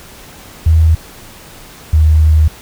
sine tone pair in turn, 80.4 / 77.8 Hz, E2 / D#2, -43 / 0 cents, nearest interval minor second, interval 57 cents, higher first, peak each -5 dBFS, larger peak neither, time 0.66-0.95 / 1.93-2.48 s, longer second, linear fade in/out 5 ms, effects pink hiss -36 dBFS RMS until 2.61 s

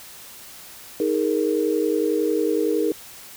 sine chord, D# suspended fourth, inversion none, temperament equal with one note detuned, 315.1 / 415.3 / 466.2 Hz, D#4 / G#4 / A#4, +22 / 0 / 0 cents, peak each -23 dBFS, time 1-2.92 s, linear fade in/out 2 ms, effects white hiss -42 dBFS RMS until 3.36 s

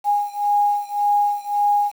sine beating tone pair, 821 / 822.8 Hz, G#5 / G#5, -20 / -16 cents, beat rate 1.8 Hz, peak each -19 / -20 dBFS, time 0.04-1.92 s, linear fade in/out 50 ms, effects 7-bit

